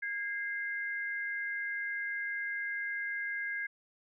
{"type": "tone pair together", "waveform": "sine", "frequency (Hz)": [1634, 2089], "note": ["G#6", "C7"], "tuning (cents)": [-29, -3], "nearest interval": "major third", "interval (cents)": 426, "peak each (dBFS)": [-35, -38], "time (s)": [0.02, 3.67], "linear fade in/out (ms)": 10, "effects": []}